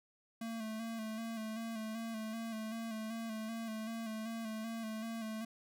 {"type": "tone with vibrato", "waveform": "square", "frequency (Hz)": 223.1, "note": "A3", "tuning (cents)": 24, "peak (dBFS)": -40, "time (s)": [0.41, 5.45], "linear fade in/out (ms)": 5, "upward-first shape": "square", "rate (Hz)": 2.6, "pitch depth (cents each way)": 34, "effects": []}